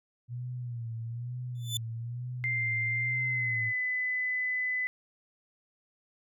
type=tone with vibrato; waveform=sine; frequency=119.2 Hz; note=A#2; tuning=39 cents sharp; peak=-34 dBFS; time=0.28-3.73 s; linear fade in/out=50 ms; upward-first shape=sine; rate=1.1 Hz; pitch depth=80 cents each way
type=tone with exponential growth; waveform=sawtooth; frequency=3510 Hz; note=A7; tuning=5 cents flat; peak=-24 dBFS; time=1.55-1.77 s; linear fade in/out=2 ms; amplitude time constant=46 ms
type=tone with pitch glide; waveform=sine; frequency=2093 to 2007 Hz; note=C7 to B6; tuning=0 to +27 cents; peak=-28 dBFS; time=2.44-4.87 s; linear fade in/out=0 ms; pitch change=-73 cents; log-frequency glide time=3.05-3.74 s
effects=none